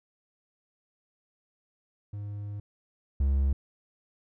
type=tone pair in turn; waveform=triangle; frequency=102.7 / 68.54 Hz; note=G#2 / C#2; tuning=-19 / -19 cents; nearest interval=perfect fifth; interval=700 cents; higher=first; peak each=-32 / -20 dBFS; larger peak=second; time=2.13-2.6 / 3.2-3.53 s; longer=first; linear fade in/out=5 ms; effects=none